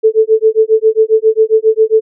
sine tone with tremolo, 440 Hz, A4, in tune, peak -3 dBFS, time 0.03-2.01 s, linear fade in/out 20 ms, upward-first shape sine, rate 7.4 Hz, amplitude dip 100%, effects none

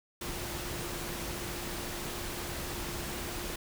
sine tone in noise, 349.2 Hz, F4, in tune, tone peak -45 dBFS, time 0.21-3.56 s, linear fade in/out 5 ms, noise pink, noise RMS -38 dBFS, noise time 0.21-3.56 s, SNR -10 dB, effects none

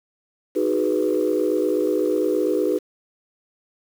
sine chord, G# minor seventh, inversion second, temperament equal with one note detuned, 311.1 / 370 / 418.4 / 493.9 Hz, D#4 / F#4 / G#4 / B4, 0 / 0 / +13 / 0 cents, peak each -23 dBFS, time 0.55-2.79 s, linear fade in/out 20 ms, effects tanh soft clip ceiling -10 dBFS + 7-bit

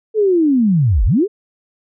sine linear two-way sweep, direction down then up, 445.8 to 36.71 to 445.8 Hz, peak -10 dBFS, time 0.14-1.28 s, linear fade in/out 50 ms, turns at 1.05 s, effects none

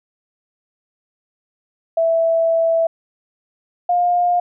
sine tone pair in turn, 659.3 / 707.6 Hz, E5 / F5, 0 / +23 cents, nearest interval minor second, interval 123 cents, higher second, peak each -13 / -13 dBFS, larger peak neither, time 1.97-2.87 / 3.89-4.4 s, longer first, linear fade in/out 5 ms, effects none

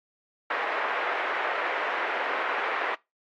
white band-pass noise, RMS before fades -29 dBFS, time 0.5-2.95 s, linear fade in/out 5 ms, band 440 to 2000 Hz, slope 24 dB/octave, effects noise-tail reverb RT60 0.2 s tail -21 dB re dry + AAC 48 kbps

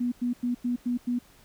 sine tone bursts, 243.7 Hz, B3, 23 cents flat, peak -24 dBFS, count 6, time 0-1.19 s, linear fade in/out 10 ms, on 120 ms, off 94 ms, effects pink hiss -57 dBFS RMS until 1.44 s

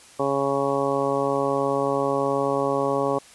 harmonic tone, 138.59 Hz, C#3, in tune, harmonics 1 / 2 / 3 / 4 / 5 / 6 / 7 / 8, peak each -34 / -29 / -26 / -25 / -32 / -31 / -33 / -29 dBFS, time 0.19-3.19 s, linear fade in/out 10 ms, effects white hiss -49 dBFS RMS until 3.34 s + resampled to 24000 Hz

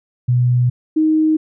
sine tone pair in turn, 123.47 / 312.8 Hz, B2 / D#4, 0 / +9 cents, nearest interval octave + major third, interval 1609 cents, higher second, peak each -11 dBFS, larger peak neither, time 0.28-0.7 / 0.96-1.37 s, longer first, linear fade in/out 10 ms, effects none

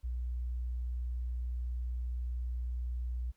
sine tone, 60.8 Hz, B1, 26 cents flat, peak -33 dBFS, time 0.03-3.32 s, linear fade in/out 20 ms, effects pink hiss -75 dBFS RMS until 3.36 s

